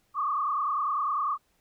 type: tone with frequency modulation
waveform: sine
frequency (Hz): 1161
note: D6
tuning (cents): -20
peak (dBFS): -25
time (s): 0.14-1.38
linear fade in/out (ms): 50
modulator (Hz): 30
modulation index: 2.5
effects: pink hiss -70 dBFS RMS until 1.6 s